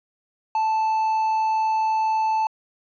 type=tone; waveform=triangle; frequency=878 Hz; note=A5; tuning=4 cents flat; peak=-17 dBFS; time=0.55-2.47 s; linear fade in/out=2 ms; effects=resampled to 16000 Hz